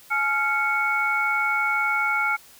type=tone cluster; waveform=sine; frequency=848 / 1386 / 2214 Hz; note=G#5 / F6 / C#7; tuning=+36 / -14 / -3 cents; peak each=-28 / -23 / -24 dBFS; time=0.1-2.37 s; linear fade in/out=20 ms; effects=white hiss -50 dBFS RMS until 2.59 s